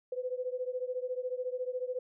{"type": "beating tone pair", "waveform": "sine", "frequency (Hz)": [499.2, 513.2], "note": ["B4", "C5"], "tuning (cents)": [19, -34], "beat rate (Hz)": 14, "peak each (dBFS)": [-35, -37], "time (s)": [0.12, 1.99], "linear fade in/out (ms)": 5, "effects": []}